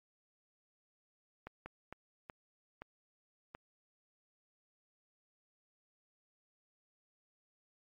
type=slowing click train; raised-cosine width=0.5 ms; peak=-30 dBFS; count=6; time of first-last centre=1.47-3.55 s; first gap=190 ms; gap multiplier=1.4; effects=MP3 48 kbps